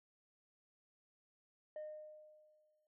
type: tone with exponential decay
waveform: sine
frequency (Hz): 612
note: D#5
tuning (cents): -29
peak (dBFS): -40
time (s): 1.76-2.87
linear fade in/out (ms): 2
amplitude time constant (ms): 240
effects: tanh soft clip ceiling -42 dBFS